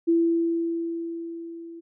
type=tone with level ramp; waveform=sine; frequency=334.4 Hz; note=E4; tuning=25 cents sharp; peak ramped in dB=-16 to -38 dBFS; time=0.07-1.81 s; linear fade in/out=20 ms; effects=none